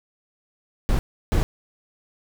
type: noise bursts at uneven times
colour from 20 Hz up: brown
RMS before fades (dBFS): -19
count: 2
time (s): 0.89-0.99 / 1.32-1.43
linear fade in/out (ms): 0
effects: none